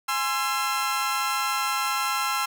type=chord; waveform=sawtooth; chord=Ab augmented; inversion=none; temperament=equal with one note detuned; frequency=830.6 / 1046.5 / 1344.7 Hz; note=Ab5 / C6 / E6; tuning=0 / 0 / +34 cents; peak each=-27 / -25 / -23 dBFS; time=0.08-2.46 s; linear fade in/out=10 ms; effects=none